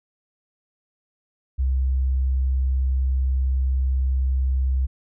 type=tone; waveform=sine; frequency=65.41 Hz; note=C2; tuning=in tune; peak=-18 dBFS; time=1.58-4.87 s; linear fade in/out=20 ms; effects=none